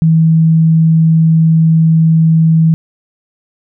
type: tone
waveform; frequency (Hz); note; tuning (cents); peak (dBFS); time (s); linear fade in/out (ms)
sine; 161.6; E3; -34; -5; 0.02-2.74; 0
effects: none